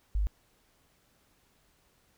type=tone; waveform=sine; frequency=50.6 Hz; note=G#1; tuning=44 cents flat; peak=-25 dBFS; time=0.15-0.27 s; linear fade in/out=0 ms; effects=pink hiss -68 dBFS RMS until 2.17 s